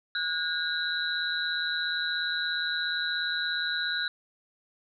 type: tone cluster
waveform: sine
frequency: 1455 / 1612 / 3848 / 4018 Hz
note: F#6 / G6 / B7 / B7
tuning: -29 / +48 / -46 / +29 cents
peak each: -31 / -33 / -34 / -34 dBFS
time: 0.15-4.08 s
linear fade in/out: 2 ms
effects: none